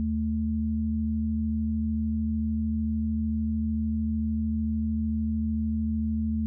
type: tone pair together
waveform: sine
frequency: 77.78 / 220 Hz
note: D#2 / A3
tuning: 0 / 0 cents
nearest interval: octave + tritone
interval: 1800 cents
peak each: -29 / -26 dBFS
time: 0-6.46 s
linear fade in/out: 0 ms
effects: none